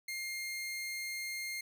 sawtooth tone, 2120 Hz, C7, 22 cents sharp, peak -34 dBFS, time 0.08-1.61 s, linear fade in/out 5 ms, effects none

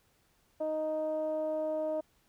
15% pulse tone with low-pass filter, 311.1 Hz, D#4, in tune, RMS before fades -33 dBFS, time 0.6-2.01 s, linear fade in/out 10 ms, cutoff 630 Hz, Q 3.8, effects pink hiss -70 dBFS RMS until 2.28 s

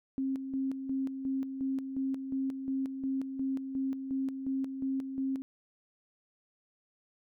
sine tone with tremolo, 267.4 Hz, C4, 38 cents sharp, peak -29 dBFS, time 0.18-5.42 s, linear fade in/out 0 ms, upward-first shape square, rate 2.8 Hz, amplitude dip 55%, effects none

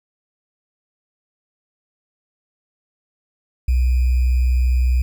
sine tone with sample-and-hold, 62.6 Hz, B1, 24 cents sharp, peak -13 dBFS, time 3.68-5.02 s, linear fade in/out 5 ms, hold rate 2450 Hz, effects none

